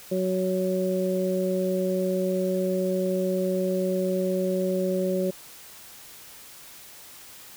harmonic tone, 185.8 Hz, F#3, 7 cents sharp, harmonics 1 / 2 / 3, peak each -27 / -27 / -27 dBFS, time 0.11-5.31 s, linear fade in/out 10 ms, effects white hiss -46 dBFS RMS until 7.56 s

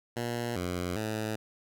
10% pulse tone with pitch steps, 118.9 / 89.3 / 108.8 Hz, A#2 / F2 / A2, +35 / +39 / -19 cents, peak -23 dBFS, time 0.16-1.36 s, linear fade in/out 10 ms, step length 400 ms, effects none

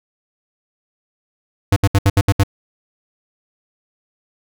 square tone bursts, 98.7 Hz, G2, 12 cents sharp, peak -10 dBFS, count 7, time 1.72-2.435 s, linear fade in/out 5 ms, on 43 ms, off 69 ms, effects none

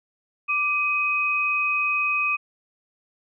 sine tone pair together, 1179.4 / 2518 Hz, D6 / D#7, +7 / +20 cents, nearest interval octave + minor second, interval 1313 cents, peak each -27 / -21 dBFS, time 0.48-2.37 s, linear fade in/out 20 ms, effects none

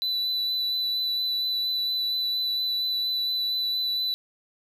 triangle tone with vibrato, 3981 Hz, B7, 13 cents sharp, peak -23 dBFS, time 0.02-4.14 s, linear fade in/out 0 ms, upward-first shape sine, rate 4.3 Hz, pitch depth 13 cents each way, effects none

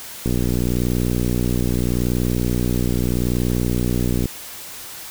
click train, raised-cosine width 3 ms, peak -8 dBFS, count 244, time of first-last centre 0.26-4.257 s, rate 60.8 Hz, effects white hiss -35 dBFS RMS until 5.1 s

